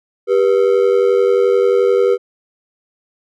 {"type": "ring-modulated tone", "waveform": "triangle", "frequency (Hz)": 440, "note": "A4", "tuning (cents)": 0, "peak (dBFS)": -5, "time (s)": [0.27, 2.18], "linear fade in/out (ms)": 50, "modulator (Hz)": 45.7, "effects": []}